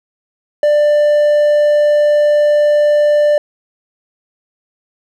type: tone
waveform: triangle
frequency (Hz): 592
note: D5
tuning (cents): +14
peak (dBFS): -6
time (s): 0.63-3.38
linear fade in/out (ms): 2
effects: none